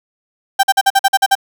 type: tone bursts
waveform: 35% pulse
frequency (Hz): 784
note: G5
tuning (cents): 0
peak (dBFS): -6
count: 9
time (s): 0.59-1.353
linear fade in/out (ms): 10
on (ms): 43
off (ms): 47
effects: none